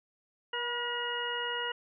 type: harmonic tone with a mistuned harmonic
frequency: 479.2 Hz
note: A#4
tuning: 48 cents sharp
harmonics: 1 / 2 / 3 / 4 / 6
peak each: -39 / -38 / -38 / -39 / -36 dBFS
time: 0.53-1.72 s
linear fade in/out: 5 ms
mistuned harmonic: 2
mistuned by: +19 cents
effects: none